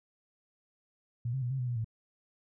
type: tone with pitch steps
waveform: sine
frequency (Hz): 119.3 / 133.2 / 122 / 133.8 / 124.7 / 121.4 / 112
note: A#2 / C3 / B2 / C3 / B2 / B2 / A2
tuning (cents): +41 / +31 / -21 / +39 / +17 / -29 / +31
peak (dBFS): -30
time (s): 1.25-1.845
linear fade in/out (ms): 5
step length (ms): 85
effects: none